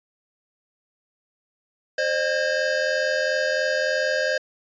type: tone cluster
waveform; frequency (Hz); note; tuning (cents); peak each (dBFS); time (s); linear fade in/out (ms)
square; 525 / 608 / 1619; C5 / D#5 / G#6; +6 / -40 / -45; -26; 1.98-4.38; 5
effects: resampled to 16000 Hz